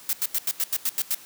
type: noise bursts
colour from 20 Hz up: blue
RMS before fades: -24 dBFS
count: 9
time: 0.09-1.147 s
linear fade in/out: 2 ms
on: 41 ms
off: 86 ms
effects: white hiss -47 dBFS RMS until 1.25 s + high-pass 100 Hz 12 dB/octave